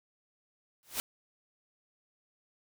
white noise with exponential growth, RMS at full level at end -30 dBFS, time 0.83-1 s, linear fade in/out 0 ms, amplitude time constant 35 ms, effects none

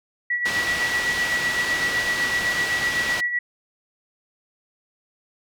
sine tone with tremolo, 1939 Hz, B6, 32 cents flat, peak -19 dBFS, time 0.3-3.39 s, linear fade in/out 5 ms, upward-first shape sine, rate 7.9 Hz, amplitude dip 55%
white low-pass noise, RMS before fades -29 dBFS, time 0.45-3.21 s, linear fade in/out 10 ms, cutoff 4100 Hz, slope 12 dB/octave
effects none

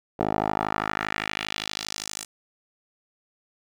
10% pulse tone with band-pass filter sweep, 52.5 Hz, G#1, 19 cents sharp, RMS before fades -29 dBFS, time 0.19-2.25 s, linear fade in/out 10 ms, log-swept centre 550 to 8100 Hz, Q 1.7, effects none

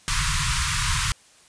pink band-stop noise, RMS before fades -23 dBFS, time 0.08-1.12 s, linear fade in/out 0 ms, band 160 to 970 Hz, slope 96 dB/octave, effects white hiss -54 dBFS RMS until 1.48 s + resampled to 22050 Hz

